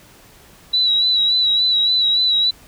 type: tone with vibrato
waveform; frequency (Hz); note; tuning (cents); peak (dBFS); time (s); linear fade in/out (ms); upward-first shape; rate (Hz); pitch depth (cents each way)
sine; 3924; B7; -12; -13; 0.73-2.51; 10; sine; 3.5; 41
effects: pink hiss -47 dBFS RMS until 2.67 s